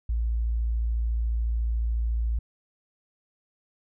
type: tone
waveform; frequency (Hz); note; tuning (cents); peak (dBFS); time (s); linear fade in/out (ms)
sine; 57; A#1; -38; -23; 0.09-2.39; 5
effects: none